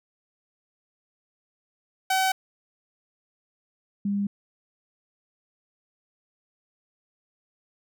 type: tone pair in turn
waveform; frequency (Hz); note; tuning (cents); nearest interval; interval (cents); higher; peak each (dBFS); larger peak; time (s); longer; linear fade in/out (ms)
sawtooth / sine; 760 / 201.3; F#5 / G3; +46 / +46; octave + major seventh; 2300; first; -17 / -23; first; 2.1-2.32 / 4.05-4.27; neither; 5
effects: none